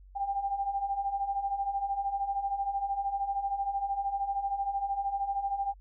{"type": "beating tone pair", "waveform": "sine", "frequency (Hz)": [784, 797], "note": ["G5", "G5"], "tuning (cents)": [0, 28], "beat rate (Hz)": 13, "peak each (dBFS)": [-35, -30], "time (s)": [0.15, 5.74], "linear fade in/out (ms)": 20, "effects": ["added 47 Hz sine -50 dBFS peak until 5.8 s"]}